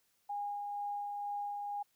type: tone with tremolo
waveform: sine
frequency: 817 Hz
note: G#5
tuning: 29 cents flat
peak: -35 dBFS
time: 0.29-1.83 s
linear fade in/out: 10 ms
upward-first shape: sine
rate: 2.1 Hz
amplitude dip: 25%
effects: white hiss -75 dBFS RMS until 1.95 s